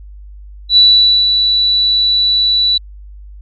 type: tone with ADSR envelope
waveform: sine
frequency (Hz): 3951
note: B7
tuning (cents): 0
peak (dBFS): -3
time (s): 0.69-2.78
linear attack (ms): 79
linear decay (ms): 490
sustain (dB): -6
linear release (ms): 8
effects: added 50 Hz sine -31 dBFS peak until 3.41 s